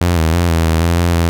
sawtooth tone with pitch steps, 87.4 / 80.2 / 86.6 / 82.4 / 80.8 / 84.9 / 86.1 / 84.1 Hz, F2 / E2 / F2 / E2 / E2 / F2 / F2 / E2, +2 / -47 / -14 / 0 / -34 / -48 / -24 / +35 cents, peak -7 dBFS, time 0.01-1.29 s, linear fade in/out 0 ms, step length 160 ms, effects none

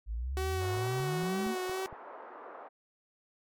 sine exponential sweep, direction up, 51.6 to 237.3 Hz, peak -32 dBFS, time 0.06-1.56 s, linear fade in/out 50 ms
sawtooth tone with vibrato, 374.5 Hz, F#4, 21 cents sharp, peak -29 dBFS, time 0.37-1.86 s, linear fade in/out 0 ms, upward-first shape sine, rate 2.2 Hz, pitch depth 30 cents each way
white band-pass noise, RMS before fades -47 dBFS, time 0.6-2.69 s, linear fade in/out 20 ms, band 360 to 1200 Hz, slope 24 dB/octave
click train, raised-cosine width 5 ms, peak -37 dBFS, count 6, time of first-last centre 0.77-1.927 s, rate 4.32 Hz
effects MP3 96 kbps

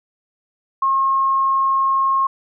sine tone, 1078 Hz, C#6, 49 cents flat, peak -14 dBFS, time 0.82-2.27 s, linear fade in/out 5 ms, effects none

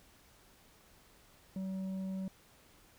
triangle tone with tanh clipping, 190 Hz, F#3, 46 cents sharp, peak -37 dBFS, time 1.56-2.28 s, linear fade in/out 2 ms, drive 10 dB, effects pink hiss -63 dBFS RMS until 2.98 s

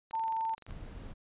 click train, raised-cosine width 0.3 ms, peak -35 dBFS, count 15, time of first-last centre 0.11-0.708 s, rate 23.4 Hz
sine tone, 896 Hz, A5, 31 cents sharp, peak -30 dBFS, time 0.13-0.55 s, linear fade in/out 10 ms
brown noise, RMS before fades -44 dBFS, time 0.67-1.14 s, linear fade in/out 20 ms
effects resampled to 8000 Hz

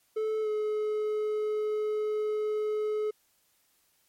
triangle tone with pitch glide, 435.3 to 426.3 Hz, A4 to G#4, -19 to +45 cents, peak -25 dBFS, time 0.16-3.11 s, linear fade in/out 10 ms, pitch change -36 cents, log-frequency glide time 0.42-0.48 s, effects white hiss -69 dBFS RMS until 4.08 s + MP3 64 kbps

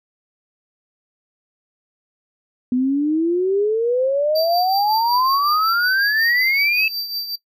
sine exponential sweep, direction up, 246 to 2637 Hz, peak -15 dBFS, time 2.72-6.88 s, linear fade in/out 2 ms
square tone with tremolo, 4664 Hz, D8, 13 cents flat, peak -21 dBFS, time 4.35-7.36 s, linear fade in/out 10 ms, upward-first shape triangle, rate 5.4 Hz, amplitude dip 65%
effects noise-tail reverb RT60 0.1 s tail -19 dB re dry

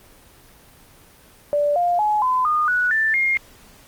sine tone with pitch steps, 584 / 702.6 / 845.2 / 1016.8 / 1223.2 / 1471.6 / 1770.4 / 2130 Hz, D5 / F5 / G#5 / C6 / D#6 / F#6 / A6 / C7, -10 / +10 / +30 / -50 / -30 / -10 / +10 / +30 cents, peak -16 dBFS, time 1.53-3.37 s, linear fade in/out 0 ms, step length 230 ms, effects pink hiss -49 dBFS RMS until 3.87 s + Opus 24 kbps

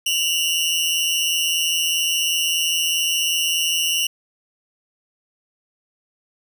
sawtooth tone pair together, 2782 / 2947 Hz, F7 / F#7, -7 / -8 cents, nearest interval minor second, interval 99 cents, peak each -18 dBFS, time 0.06-4.07 s, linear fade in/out 5 ms, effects none

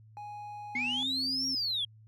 triangle tone, 830.6 Hz, G#5, in tune, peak -38 dBFS, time 0.17-1.03 s, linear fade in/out 0 ms
sine linear two-way sweep, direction up then down, 2093 to 5640 to 3202 Hz, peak -28 dBFS, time 0.75-1.85 s, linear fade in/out 5 ms, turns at 1.47 s
sine tone with pitch glide, 246.9 to 263.1 Hz, B3 to C4, 0 to +10 cents, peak -36 dBFS, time 0.75-1.55 s, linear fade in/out 2 ms, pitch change +110 cents, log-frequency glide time 0.92-1.05 s
effects tanh soft clip ceiling -25 dBFS + added 109 Hz sine -53 dBFS peak until 2.07 s

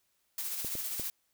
blue noise with tremolo, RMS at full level -35 dBFS, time 0.38-1.1 s, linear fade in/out 2 ms, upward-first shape sine, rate 15 Hz, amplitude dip 35%
clicks, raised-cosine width 2 ms, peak -28 dBFS, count 3, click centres 0.647 / 0.753 / 0.997 s
effects white hiss -75 dBFS RMS until 1.33 s

